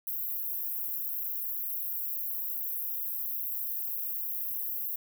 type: high-pass noise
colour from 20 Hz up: pink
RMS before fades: -34 dBFS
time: 0.07-4.96 s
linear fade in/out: 2 ms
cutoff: 12000 Hz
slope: 96 dB/octave
effects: none